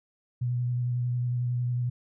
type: tone with vibrato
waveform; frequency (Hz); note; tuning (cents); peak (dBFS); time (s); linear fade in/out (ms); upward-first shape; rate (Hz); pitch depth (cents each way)
sine; 122.7; B2; -11; -25; 0.41-1.9; 10; square; 11; 14
effects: none